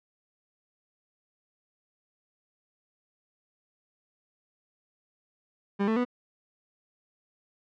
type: tone with pitch steps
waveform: 30% pulse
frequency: 200 / 221.9 / 246.2 Hz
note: G3 / A3 / B3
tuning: +35 / +15 / -5 cents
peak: -21 dBFS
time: 5.79-6.051 s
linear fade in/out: 20 ms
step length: 87 ms
effects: low-pass 2000 Hz 12 dB/octave